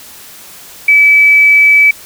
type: tone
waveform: sine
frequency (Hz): 2298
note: D7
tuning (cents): -38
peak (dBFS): -3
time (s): 0.88-1.91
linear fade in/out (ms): 5
effects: white hiss -34 dBFS RMS until 2.05 s